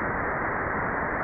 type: low-pass noise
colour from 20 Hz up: white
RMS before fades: -28 dBFS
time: 0-1.23 s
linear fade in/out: 0 ms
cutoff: 2000 Hz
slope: 96 dB/octave
effects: none